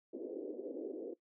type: band-pass noise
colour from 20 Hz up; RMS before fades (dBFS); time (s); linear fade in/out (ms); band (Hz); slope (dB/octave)
white; -43; 0.13-1.14; 10; 280 to 490; 48
effects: noise-tail reverb RT60 0.1 s tail -17 dB re dry